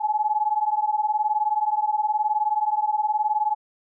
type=beating tone pair; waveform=sine; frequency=841 / 860 Hz; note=G#5 / A5; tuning=+22 / -40 cents; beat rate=19 Hz; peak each=-23 dBFS; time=0-3.55 s; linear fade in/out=20 ms; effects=none